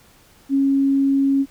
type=tone; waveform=sine; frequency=274.3 Hz; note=C#4; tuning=18 cents flat; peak=-14 dBFS; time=0.49-1.46 s; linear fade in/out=50 ms; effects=pink hiss -52 dBFS RMS until 1.5 s